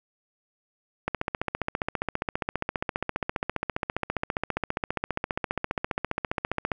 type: click train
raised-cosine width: 0.5 ms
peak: -11 dBFS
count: 85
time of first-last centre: 1.08-6.718 s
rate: 14.9 Hz
effects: none